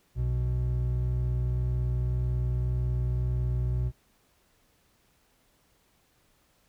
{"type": "tone pair together", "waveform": "triangle", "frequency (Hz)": [61.85, 123.7], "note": ["B1", "B2"], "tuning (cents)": [3, 3], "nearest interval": "octave", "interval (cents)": 1200, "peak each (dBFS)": -26, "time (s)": [0.15, 3.92], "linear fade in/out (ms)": 50, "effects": ["pink hiss -67 dBFS RMS until 6.68 s"]}